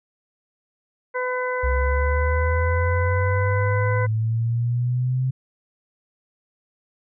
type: harmonic tone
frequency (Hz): 503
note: B4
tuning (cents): +32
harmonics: 1 / 2 / 3 / 4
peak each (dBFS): -25 / -28 / -30 / -31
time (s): 1.14-4.07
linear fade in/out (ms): 20
type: linear sweep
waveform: sine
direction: up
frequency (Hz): 64.8 to 130.81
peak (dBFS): -19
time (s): 1.63-5.31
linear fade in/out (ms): 10
effects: none